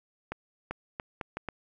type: accelerating click train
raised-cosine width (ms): 0.5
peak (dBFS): -19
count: 6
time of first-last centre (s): 0.32-1.487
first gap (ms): 390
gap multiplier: 0.74
effects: none